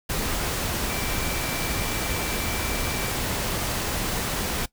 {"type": "tone in noise", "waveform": "sine", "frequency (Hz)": 2336, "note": "D7", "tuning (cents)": -10, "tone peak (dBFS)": -37, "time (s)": [0.89, 3.11], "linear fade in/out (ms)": 10, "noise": "pink", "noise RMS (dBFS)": -27, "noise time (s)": [0.09, 4.66], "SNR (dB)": -13, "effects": ["noise-tail reverb RT60 0.1 s tail -19 dB re dry"]}